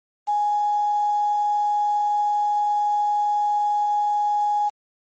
sine tone with quantisation, 830.6 Hz, G#5, in tune, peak -18 dBFS, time 0.27-4.7 s, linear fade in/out 20 ms, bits 7, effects MP3 32 kbps

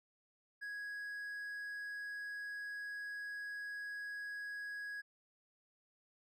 triangle tone, 1661.2 Hz, G#6, in tune, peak -40 dBFS, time 0.61-5.02 s, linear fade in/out 20 ms, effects none

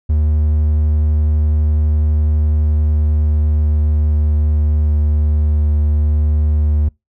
triangle tone with pitch glide, 76 to 75.08 Hz, D#2 to D2, -40 to +39 cents, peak -9 dBFS, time 0.09-6.89 s, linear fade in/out 10 ms, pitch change -21 cents, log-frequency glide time 2.4-5.28 s, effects noise-tail reverb RT60 0.2 s tail -25 dB re dry

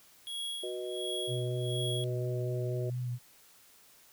square tone with tremolo, 3322 Hz, G#7, in tune, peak -35 dBFS, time 0.27-2.04 s, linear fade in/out 0 ms, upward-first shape sine, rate 1.4 Hz, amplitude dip 85%
sine chord, B major, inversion second, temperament equal, 370 / 493.9 / 622.3 Hz, F#4 / B4 / D#5, 0 / 0 / 0 cents, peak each -37 / -42 / -41 dBFS, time 0.63-2.9 s, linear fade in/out 5 ms
sine tone with vibrato, 123.47 Hz, B2, in tune, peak -32 dBFS, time 1.27-3.19 s, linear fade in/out 50 ms, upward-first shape triangle, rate 4.2 Hz, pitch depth 28 cents each way
effects white hiss -60 dBFS RMS until 4.12 s

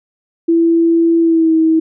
sine tone with pitch glide, 333.1 to 321.2 Hz, E4 to E4, +18 to -45 cents, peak -8 dBFS, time 0.48-1.8 s, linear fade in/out 10 ms, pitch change -63 cents, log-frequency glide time 1.2-1.53 s, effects none

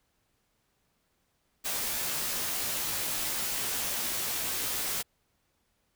white noise with comb filter, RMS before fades -32 dBFS, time 1.64-5.03 s, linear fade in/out 20 ms, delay 15 ms, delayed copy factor -0.7, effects pink hiss -74 dBFS RMS until 5.95 s

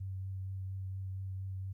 sine tone with vibrato, 95.3 Hz, G2, 48 cents flat, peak -37 dBFS, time 0-1.73 s, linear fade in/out 10 ms, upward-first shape triangle, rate 4.3 Hz, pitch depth 17 cents each way, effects 13-bit

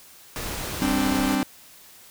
pink noise, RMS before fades -31 dBFS, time 0.36-1.35 s, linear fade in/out 0 ms
45% pulse chord, G suspended fourth, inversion none, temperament just, 196 / 261.3 / 294 Hz, G3 / C4 / D4, 0 / -2 / +2 cents, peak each -28 / -24 / -26 dBFS, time 0.82-1.43 s, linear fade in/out 0 ms
effects white hiss -49 dBFS RMS until 2.1 s

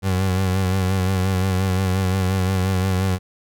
30% pulse tone with vibrato, 94 Hz, F#2, 28 cents sharp, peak -15 dBFS, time 0.02-3.19 s, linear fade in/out 50 ms, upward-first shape sine, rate 5.7 Hz, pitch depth 47 cents each way, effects none

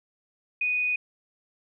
sine tone, 2482 Hz, D#7, 5 cents flat, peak -23 dBFS, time 0.61-0.96 s, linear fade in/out 5 ms, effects none

